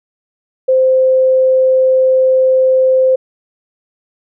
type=tone; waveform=sine; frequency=520 Hz; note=C5; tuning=11 cents flat; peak=-7 dBFS; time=0.68-3.16 s; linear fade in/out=10 ms; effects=none